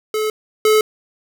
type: tone pair in turn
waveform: square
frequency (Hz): 431.1 / 431.1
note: A4 / A4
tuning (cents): -35 / -35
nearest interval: unison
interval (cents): 0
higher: neither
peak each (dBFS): -18 / -11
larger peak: second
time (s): 0.14-0.3 / 0.65-0.81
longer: neither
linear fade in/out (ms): 2
effects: none